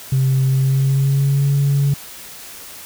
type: tone with pitch glide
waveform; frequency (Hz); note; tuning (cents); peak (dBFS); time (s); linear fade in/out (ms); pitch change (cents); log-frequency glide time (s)
sine; 132.7 to 140.51; C3 to C#3; +25 to +24; -11; 0.12-1.94; 5; +99; 0.49-1.49
effects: tanh soft clip ceiling -10 dBFS + white hiss -36 dBFS RMS until 2.85 s